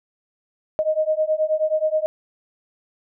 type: beating tone pair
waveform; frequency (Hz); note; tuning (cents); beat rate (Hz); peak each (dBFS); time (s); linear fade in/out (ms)
sine; 618 / 627.4; D#5 / D#5; -12 / +14; 9.4; -21 / -21; 0.79-2.06; 0
effects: none